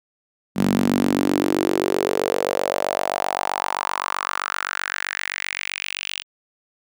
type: tone with high-pass filter sweep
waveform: sawtooth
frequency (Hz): 47.71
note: G1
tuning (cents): -46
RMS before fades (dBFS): -23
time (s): 0.55-6.24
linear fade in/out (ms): 50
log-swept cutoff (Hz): 200 to 3000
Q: 4
effects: none